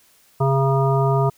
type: harmonic tone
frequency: 135.8 Hz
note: C#3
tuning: 35 cents flat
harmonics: 1 / 3 / 5 / 7 / 9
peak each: -17 / -22 / -24 / -25 / -27 dBFS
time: 0.4-1.3 s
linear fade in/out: 10 ms
effects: white hiss -56 dBFS RMS until 1.37 s

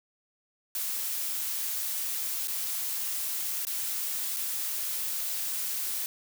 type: noise with dropouts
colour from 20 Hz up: blue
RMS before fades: -32 dBFS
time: 0.75-6.06 s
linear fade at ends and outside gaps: 1 ms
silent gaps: 2.474-2.481 / 3.651-3.669 / 4.364-4.368 s
effects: none

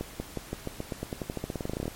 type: accelerating click train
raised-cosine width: 2 ms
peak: -18 dBFS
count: 24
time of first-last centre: 0.01-1.88 s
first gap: 190 ms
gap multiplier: 0.91
effects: pink hiss -46 dBFS RMS until 1.95 s + MP3 64 kbps

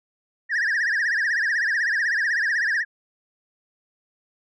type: tone with vibrato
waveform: sine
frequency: 1753 Hz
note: A6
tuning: 7 cents flat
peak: -17 dBFS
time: 0.49-2.85 s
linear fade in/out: 50 ms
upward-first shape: triangle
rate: 16 Hz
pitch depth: 190 cents each way
effects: tanh soft clip ceiling -19 dBFS

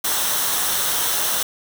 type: noise with comb filter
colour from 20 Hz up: white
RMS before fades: -21 dBFS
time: 0.04-1.43 s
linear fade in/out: 5 ms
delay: 0.42 ms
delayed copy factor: -0.5
effects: none

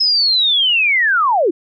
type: linear sweep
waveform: sine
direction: down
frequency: 5200 to 300 Hz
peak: -11 dBFS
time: 0-1.51 s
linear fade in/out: 10 ms
effects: none

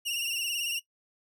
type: tone with vibrato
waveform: sawtooth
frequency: 2798 Hz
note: F7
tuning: 3 cents sharp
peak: -26 dBFS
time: 0.05-0.8 s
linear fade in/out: 20 ms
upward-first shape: sine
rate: 18 Hz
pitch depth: 60 cents each way
effects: noise-tail reverb RT60 0.1 s tail -18 dB re dry

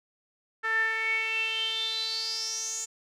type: tone with band-pass filter sweep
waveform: sawtooth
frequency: 445.4 Hz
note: A4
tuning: 21 cents sharp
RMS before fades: -30 dBFS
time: 0.63-2.86 s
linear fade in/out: 20 ms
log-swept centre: 1600 to 7100 Hz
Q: 9.9
effects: none

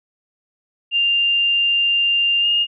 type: tone with pitch glide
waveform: sine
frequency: 2794 to 2835 Hz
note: F7 to F7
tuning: 0 to +25 cents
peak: -14 dBFS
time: 0.91-2.67 s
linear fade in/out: 50 ms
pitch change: +25 cents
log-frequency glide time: 2.41-2.46 s
effects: none

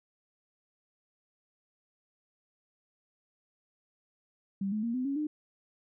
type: tone with pitch steps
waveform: sine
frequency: 196 / 213.7 / 233.1 / 254.2 / 277.2 / 302.3 Hz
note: G3 / G#3 / A#3 / C4 / C#4 / D#4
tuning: 0 / +50 / 0 / -50 / 0 / -50 cents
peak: -29 dBFS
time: 4.61-5.27 s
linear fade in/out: 5 ms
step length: 110 ms
effects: none

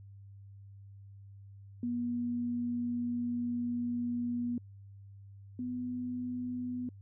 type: tone pair in turn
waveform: sine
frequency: 240.7 / 248.2 Hz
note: B3 / B3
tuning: -44 / +9 cents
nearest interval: minor second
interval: 53 cents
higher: second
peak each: -31 / -34 dBFS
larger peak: first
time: 1.83-4.58 / 5.59-6.89 s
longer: first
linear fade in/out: 2 ms
effects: added 99 Hz sine -49 dBFS peak until 7.01 s

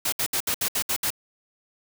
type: noise bursts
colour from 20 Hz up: white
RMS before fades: -25 dBFS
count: 8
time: 0.05-1.104 s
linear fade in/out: 5 ms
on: 74 ms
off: 66 ms
effects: none

